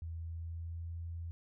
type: tone with pitch glide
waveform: sine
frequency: 82.41 to 84.04 Hz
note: E2 to E2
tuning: 0 to +34 cents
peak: -39 dBFS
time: 0.02-1.31 s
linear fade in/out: 0 ms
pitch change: +34 cents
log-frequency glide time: 0.14-0.94 s
effects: none